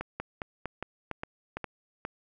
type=two click trains; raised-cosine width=0.5 ms; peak=-18 / -19 dBFS; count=4 / 6; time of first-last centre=0.2-1.57 / 0.01-2.051 s; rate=2.19 / 2.45 Hz; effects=none